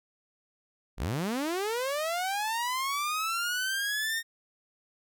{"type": "linear sweep", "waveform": "sawtooth", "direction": "up", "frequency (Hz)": [37, 1849], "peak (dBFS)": -25, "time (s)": [0.97, 4.23], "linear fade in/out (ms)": 50, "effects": []}